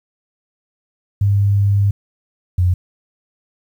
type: tone pair in turn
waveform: sine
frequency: 100.5 / 90.03 Hz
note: G2 / F#2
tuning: +44 / -47 cents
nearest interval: major second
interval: 191 cents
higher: first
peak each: -11 dBFS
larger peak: neither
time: 1.21-1.91 / 2.58-2.74 s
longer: first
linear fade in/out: 5 ms
effects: 8-bit